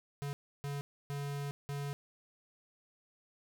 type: tone bursts at uneven times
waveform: square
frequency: 142.2 Hz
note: C#3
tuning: 45 cents sharp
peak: -37 dBFS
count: 4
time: 0.22-0.33 / 0.64-0.81 / 1.1-1.51 / 1.69-1.93 s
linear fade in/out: 0 ms
effects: none